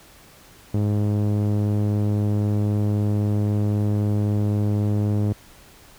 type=tone with low-pass filter; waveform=sawtooth; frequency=103.83 Hz; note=G#2; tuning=in tune; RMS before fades=-21 dBFS; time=0.74-5.33 s; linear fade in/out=5 ms; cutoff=440 Hz; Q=0.7; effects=pink hiss -49 dBFS RMS until 5.98 s